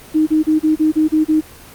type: tone bursts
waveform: sine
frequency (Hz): 311.1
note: D#4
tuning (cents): 0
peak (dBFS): -10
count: 8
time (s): 0.14-1.411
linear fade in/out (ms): 20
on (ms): 130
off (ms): 33
effects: pink hiss -39 dBFS RMS until 1.74 s + Opus 24 kbps